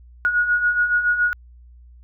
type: beating tone pair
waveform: sine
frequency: 1445 / 1452.1 Hz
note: F#6 / F#6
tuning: -41 / -33 cents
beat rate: 7.1 Hz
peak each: -24 / -17 dBFS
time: 0.25-1.33 s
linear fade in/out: 0 ms
effects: added 60 Hz sine -43 dBFS peak until 2.03 s